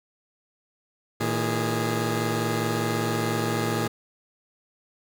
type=tone cluster; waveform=15% pulse; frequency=114.8 / 159.9 / 412.7 Hz; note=A#2 / D#3 / G#4; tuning=-26 / +48 / -11 cents; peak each=-20 / -24 / -23 dBFS; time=1.2-3.88 s; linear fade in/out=10 ms; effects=none